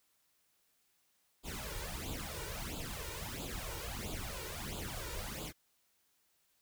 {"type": "noise with flanger", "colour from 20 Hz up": "pink", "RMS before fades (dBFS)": -42, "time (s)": [1.43, 5.53], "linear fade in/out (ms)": 50, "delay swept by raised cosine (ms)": [0.26, 2.16], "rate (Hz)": 1.5, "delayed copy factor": 0.8, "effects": ["white hiss -75 dBFS RMS until 6.61 s"]}